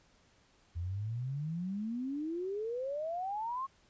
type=exponential sweep; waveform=sine; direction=up; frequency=82.1 to 1100 Hz; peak=-34 dBFS; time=0.75-3.67 s; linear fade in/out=20 ms; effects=pink hiss -67 dBFS RMS until 3.89 s + resampled to 16000 Hz